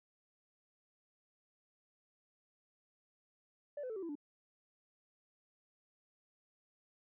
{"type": "tone with pitch steps", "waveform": "sine", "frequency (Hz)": [582, 506.7, 441.1, 384, 334.3, 291], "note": ["D5", "B4", "A4", "G4", "E4", "D4"], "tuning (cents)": [-16, 44, 4, -36, 24, -16], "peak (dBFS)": -38, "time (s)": [3.77, 4.154], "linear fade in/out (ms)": 5, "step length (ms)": 64, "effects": ["tanh soft clip ceiling -37 dBFS"]}